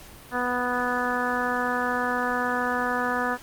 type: harmonic tone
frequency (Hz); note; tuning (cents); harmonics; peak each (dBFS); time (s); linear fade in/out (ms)
246.9; B3; 0; 1 / 2 / 3 / 4 / 5 / 6 / 7; -31 / -31 / -31 / -31 / -31 / -31 / -31; 0.31-3.38; 50
effects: pink hiss -46 dBFS RMS until 3.42 s + Opus 48 kbps